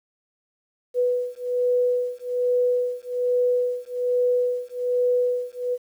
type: beating tone pair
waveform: sine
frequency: 493.2 / 494.4 Hz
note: B4 / B4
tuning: -2 / +2 cents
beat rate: 1.2 Hz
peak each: -23 dBFS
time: 0.94-5.78 s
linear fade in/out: 50 ms
effects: 9-bit